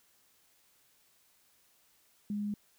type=tone; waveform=sine; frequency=206.5 Hz; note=G#3; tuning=10 cents flat; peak=-32 dBFS; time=2.3-2.54 s; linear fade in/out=2 ms; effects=white hiss -68 dBFS RMS until 2.78 s